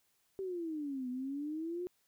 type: exponential two-way sweep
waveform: sine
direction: down then up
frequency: 392 to 247 to 364.9 Hz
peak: -36 dBFS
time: 0.39-1.87 s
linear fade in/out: 0 ms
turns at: 1.09 s
effects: white hiss -75 dBFS RMS until 2.07 s